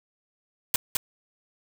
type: noise with echo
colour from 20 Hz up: white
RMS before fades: -22 dBFS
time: 0.74-0.76 s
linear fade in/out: 2 ms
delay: 210 ms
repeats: 1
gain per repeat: -3 dB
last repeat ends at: 0.97 s
effects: none